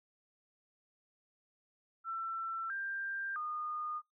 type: tone with pitch steps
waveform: sine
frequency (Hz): 1340 / 1587 / 1224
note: E6 / G6 / D#6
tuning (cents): +28 / +21 / -29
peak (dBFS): -36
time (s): 2.04-4.02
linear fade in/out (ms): 50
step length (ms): 660
effects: noise-tail reverb RT60 0.2 s tail -25 dB re dry